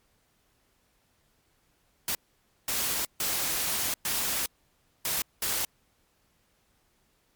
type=noise bursts at uneven times; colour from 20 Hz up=white; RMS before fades=-29 dBFS; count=6; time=2.08-2.15 / 2.68-3.05 / 3.2-3.94 / 4.05-4.46 / 5.05-5.22 / 5.42-5.65 s; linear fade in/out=2 ms; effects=pink hiss -69 dBFS RMS until 7.35 s + MP3 96 kbps